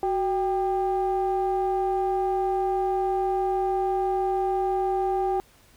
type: ring-modulated tone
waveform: triangle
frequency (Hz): 207.7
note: G#3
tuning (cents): 0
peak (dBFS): -17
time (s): 0.03-5.4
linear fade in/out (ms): 0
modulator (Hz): 580
effects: pink hiss -57 dBFS RMS until 5.76 s